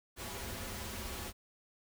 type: noise with comb filter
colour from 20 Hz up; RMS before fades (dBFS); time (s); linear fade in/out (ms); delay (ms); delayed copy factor
pink; -42; 0.16-1.33; 50; 6.6; -0.65
effects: none